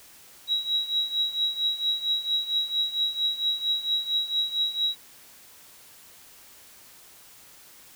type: tone with tremolo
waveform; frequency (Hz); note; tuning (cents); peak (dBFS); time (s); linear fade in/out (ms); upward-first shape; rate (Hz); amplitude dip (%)
sine; 3864; B7; -39; -20; 0.47-4.96; 50; triangle; 4.4; 85
effects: white hiss -51 dBFS RMS until 7.95 s